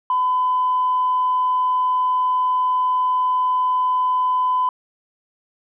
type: tone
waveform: sine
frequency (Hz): 1008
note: B5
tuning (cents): +35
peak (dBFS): -15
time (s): 0.1-4.69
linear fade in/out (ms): 2
effects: tanh soft clip ceiling -11 dBFS